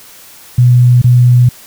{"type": "tone with dropouts", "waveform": "sine", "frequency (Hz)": 123.1, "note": "B2", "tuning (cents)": -5, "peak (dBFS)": -3, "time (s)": [0.58, 1.49], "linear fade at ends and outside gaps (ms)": 5, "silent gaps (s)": [1.017, 1.042], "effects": ["white hiss -37 dBFS RMS until 1.66 s"]}